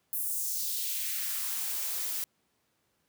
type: noise with high-pass filter sweep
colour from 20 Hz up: blue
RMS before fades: -33 dBFS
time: 0.13-2.24 s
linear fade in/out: 0 ms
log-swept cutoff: 12000 to 230 Hz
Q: 1.5
effects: pink hiss -74 dBFS RMS until 3.08 s + high-pass 100 Hz 12 dB/octave